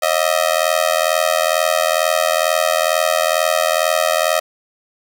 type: tone with amplitude modulation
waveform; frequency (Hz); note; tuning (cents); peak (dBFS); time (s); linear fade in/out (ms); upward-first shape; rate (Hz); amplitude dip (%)
sawtooth; 630; D#5; +21; -6; 0.02-4.4; 10; sine; 82.2; 100
effects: none